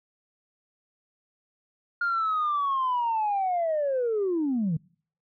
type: linear sweep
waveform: sine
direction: down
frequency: 1418 to 146.83 Hz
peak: -22 dBFS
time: 2.01-4.77 s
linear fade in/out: 5 ms
effects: noise-tail reverb RT60 0.5 s tail -25 dB re dry + tanh soft clip ceiling -20 dBFS